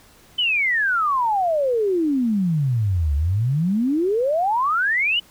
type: exponential two-way sweep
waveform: sine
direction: down then up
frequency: 3087 to 69.2 to 3037 Hz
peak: -17 dBFS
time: 0.38-5.2 s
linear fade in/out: 10 ms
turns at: 3.15 s
effects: pink hiss -51 dBFS RMS until 5.3 s